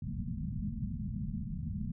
white low-pass noise, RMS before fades -37 dBFS, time 0.02-1.92 s, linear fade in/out 5 ms, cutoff 230 Hz, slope 96 dB/octave, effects none

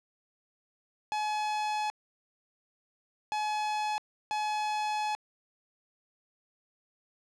45% pulse tone bursts at uneven times, 849 Hz, G#5, 38 cents sharp, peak -29 dBFS, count 3, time 1.12-1.9 / 3.32-3.98 / 4.31-5.15 s, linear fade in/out 0 ms, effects low-pass 6000 Hz 12 dB/octave

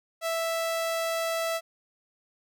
sawtooth tone, 659.3 Hz, E5, in tune, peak -23 dBFS, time 0.21-1.61 s, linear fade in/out 50 ms, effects none

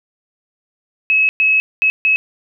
sine tone bursts at uneven times, 2574 Hz, E7, 42 cents flat, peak -10 dBFS, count 4, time 1.1-1.29 / 1.4-1.6 / 1.82-1.9 / 2.05-2.16 s, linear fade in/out 0 ms, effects none

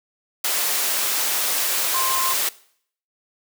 sine tone in noise, 1051 Hz, C6, 7 cents sharp, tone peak -23 dBFS, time 1.94-2.33 s, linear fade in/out 5 ms, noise white, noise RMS -22 dBFS, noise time 0.44-2.49 s, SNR -4 dB, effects noise-tail reverb RT60 0.6 s tail -20 dB re dry + high-pass 400 Hz 12 dB/octave

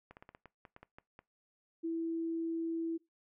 clicks, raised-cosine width 0.5 ms, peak -36 dBFS, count 11, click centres 0.11 / 0.169 / 0.225 / 0.291 / 0.349 / 0.457 / 0.652 / 0.764 / 0.83 / 0.985 / 1.191 s
sine tone, 329.6 Hz, E4, in tune, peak -33 dBFS, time 1.83-2.98 s, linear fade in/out 20 ms
effects noise-tail reverb RT60 0.2 s tail -21 dB re dry

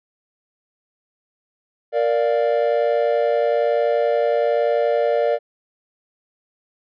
triangle chord, Bb major, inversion none, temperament equal, 466.2 / 587.3 / 698.5 Hz, Bb4 / D5 / F5, 0 / 0 / 0 cents, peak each -18 / -17 / -22 dBFS, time 1.92-5.39 s, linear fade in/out 50 ms, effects resampled to 11025 Hz

